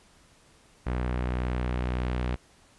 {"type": "tone with low-pass filter sweep", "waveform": "sawtooth", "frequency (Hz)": 61.74, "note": "B1", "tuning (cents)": 0, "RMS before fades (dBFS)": -29, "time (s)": [0.86, 2.36], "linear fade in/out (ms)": 10, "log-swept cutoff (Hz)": [2000, 3000], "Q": 1, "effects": ["pink hiss -59 dBFS RMS until 2.78 s", "resampled to 24000 Hz"]}